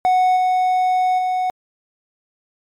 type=tone with level steps; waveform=triangle; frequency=738 Hz; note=F#5; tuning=5 cents flat; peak=-10 / -12 / -15 dBFS; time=0.05-1.5 s; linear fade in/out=0 ms; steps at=0.36 / 1.18 s; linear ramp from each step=10 ms; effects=MP3 96 kbps